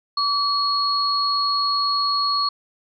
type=tone pair together; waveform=sine; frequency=1145 / 4323 Hz; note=D6 / C#8; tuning=-44 / -44 cents; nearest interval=octave + major seventh; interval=2300 cents; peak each=-21 dBFS; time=0.17-2.49 s; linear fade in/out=5 ms; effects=none